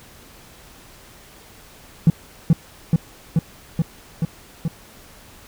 triangle tone with echo, 162.6 Hz, E3, 23 cents flat, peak -4 dBFS, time 2.07-2.1 s, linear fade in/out 2 ms, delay 430 ms, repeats 6, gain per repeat -2 dB, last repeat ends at 4.68 s, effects tanh soft clip ceiling -5 dBFS + pink hiss -46 dBFS RMS until 5.47 s

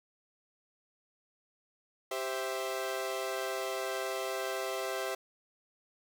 sawtooth chord, C major, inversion second, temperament equal, 392 / 523.3 / 659.3 Hz, G4 / C5 / E5, 0 / 0 / 0 cents, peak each -34 dBFS, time 2.11-5.15 s, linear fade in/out 5 ms, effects none

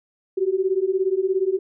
sine beating tone pair, 370 / 387 Hz, F#4 / G4, 0 / -22 cents, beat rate 17 Hz, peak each -22 / -21 dBFS, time 0.37-1.59 s, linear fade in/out 10 ms, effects none

